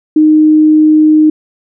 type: tone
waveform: sine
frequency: 308.5 Hz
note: D#4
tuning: 15 cents flat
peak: -3 dBFS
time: 0.16-1.3 s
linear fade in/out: 5 ms
effects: none